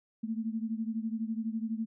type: beating tone pair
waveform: sine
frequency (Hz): 220 / 232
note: A3 / A#3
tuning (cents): 0 / -8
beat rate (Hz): 12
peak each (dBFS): -33 / -36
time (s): 0.23-1.86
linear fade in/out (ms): 10
effects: none